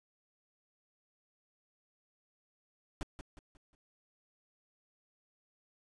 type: noise with echo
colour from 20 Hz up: brown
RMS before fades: -37 dBFS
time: 3.01-3.03 s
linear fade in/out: 0 ms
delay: 180 ms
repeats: 4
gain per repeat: -8 dB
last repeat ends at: 3.75 s
effects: resampled to 24000 Hz